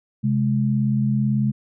sine tone pair together, 131.87 / 210 Hz, C3 / G#3, +14 / +19 cents, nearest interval minor sixth, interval 805 cents, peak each -20 dBFS, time 0.23-1.52 s, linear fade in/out 20 ms, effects none

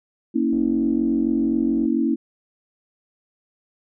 sine chord, A# diminished, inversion none, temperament equal with one note detuned, 233.1 / 277.2 / 324.5 Hz, A#3 / C#4 / E4, 0 / 0 / -27 cents, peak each -22 dBFS, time 0.34-2.16 s, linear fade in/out 20 ms
click train, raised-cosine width 2 ms, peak -28 dBFS, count 125, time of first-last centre 0.53-1.853 s, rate 93.7 Hz
effects none

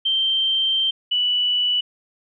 sine tone pair in turn, 3136 / 2960 Hz, G7 / F#7, 0 / 0 cents, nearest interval minor second, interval 100 cents, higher first, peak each -17 dBFS, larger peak neither, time 0.05-0.91 / 1.11-1.81 s, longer first, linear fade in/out 10 ms, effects none

